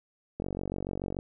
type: click train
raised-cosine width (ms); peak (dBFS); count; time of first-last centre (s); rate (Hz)
2; -20; 38; 0.4-1.189; 46.9
effects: none